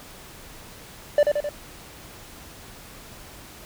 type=tone with echo; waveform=triangle; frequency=587.3 Hz; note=D5; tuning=in tune; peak=-11 dBFS; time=1.18-1.23 s; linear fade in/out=2 ms; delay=87 ms; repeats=3; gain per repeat=-4 dB; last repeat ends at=1.491 s; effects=pink hiss -44 dBFS RMS until 3.65 s